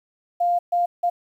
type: tone bursts at uneven times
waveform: sine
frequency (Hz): 700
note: F5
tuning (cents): +4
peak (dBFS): -17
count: 3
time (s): 0.4-0.59 / 0.72-0.86 / 1.03-1.1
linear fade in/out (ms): 10
effects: 9-bit